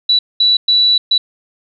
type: tone bursts at uneven times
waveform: sine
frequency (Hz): 3944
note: B7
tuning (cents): -3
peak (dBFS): -8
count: 4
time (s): 0.09-0.19 / 0.4-0.57 / 0.68-0.98 / 1.11-1.18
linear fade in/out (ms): 5
effects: none